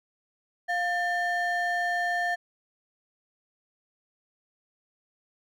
triangle ring-modulated tone, 1244.5 Hz, D#6, in tune, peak -20 dBFS, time 0.68-2.36 s, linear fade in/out 20 ms, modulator 542 Hz, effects none

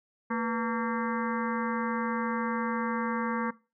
harmonic tone with a mistuned harmonic, 228.5 Hz, A#3, 34 cents flat, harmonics 1 / 2 / 4 / 5 / 6 / 7 / 8 / 9, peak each -30 / -36 / -35 / -35 / -42 / -39 / -43 / -44 dBFS, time 0.3-3.51 s, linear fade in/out 10 ms, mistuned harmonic 2, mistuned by +120 cents, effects noise-tail reverb RT60 0.3 s tail -20 dB re dry

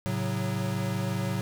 square chord, F# minor, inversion first, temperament equal with one note detuned, 110 / 135.5 / 185 Hz, A2 / C#3 / F#3, 0 / -39 / 0 cents, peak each -32 / -34 / -32 dBFS, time 0.06-1.41 s, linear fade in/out 0 ms, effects none

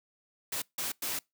white noise bursts at uneven times, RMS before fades -34 dBFS, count 3, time 0.52-0.62 / 0.78-0.92 / 1.02-1.19 s, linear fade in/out 5 ms, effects noise-tail reverb RT60 0.2 s tail -25 dB re dry + high-pass 100 Hz 12 dB/octave

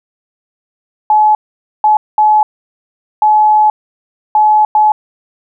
sine tone bursts at uneven times, 853 Hz, G#5, 46 cents sharp, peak -5 dBFS, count 6, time 1.1-1.35 / 1.84-1.97 / 2.18-2.43 / 3.22-3.7 / 4.35-4.65 / 4.75-4.92 s, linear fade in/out 2 ms, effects none

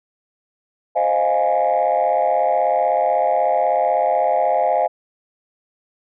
sine chord, F minor seventh, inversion second, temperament equal, 523.3 / 622.3 / 698.5 / 830.6 Hz, C5 / Eb5 / F5 / Ab5, 0 / 0 / 0 / 0 cents, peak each -21 / -19 / -18 / -19 dBFS, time 0.95-4.88 s, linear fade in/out 20 ms, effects tanh soft clip ceiling -9 dBFS

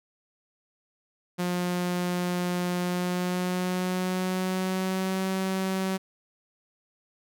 sawtooth tone with pitch glide, 178.1 to 189.78 Hz, F3 to F#3, +34 to +44 cents, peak -22 dBFS, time 1.38-5.98 s, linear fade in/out 20 ms, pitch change +110 cents, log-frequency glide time 2.8-5.27 s, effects none

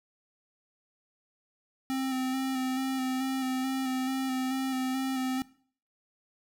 square tone with vibrato, 261.6 Hz, C4, in tune, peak -29 dBFS, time 1.9-5.42 s, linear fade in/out 0 ms, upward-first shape square, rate 2.3 Hz, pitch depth 19 cents each way, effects noise-tail reverb RT60 0.5 s tail -20 dB re dry

